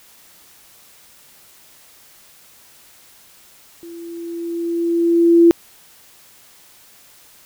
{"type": "tone with level ramp", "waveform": "sine", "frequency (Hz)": 338.5, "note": "E4", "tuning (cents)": 46, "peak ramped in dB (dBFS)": [-33, -5], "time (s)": [3.83, 5.51], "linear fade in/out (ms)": 0, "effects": ["white hiss -48 dBFS RMS until 7.45 s"]}